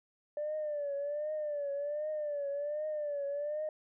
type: tone with vibrato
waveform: sine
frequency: 588 Hz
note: D5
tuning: 2 cents sharp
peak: -32 dBFS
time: 0.37-3.69 s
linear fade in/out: 2 ms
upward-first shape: triangle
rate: 1.3 Hz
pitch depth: 92 cents each way
effects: tanh soft clip ceiling -29 dBFS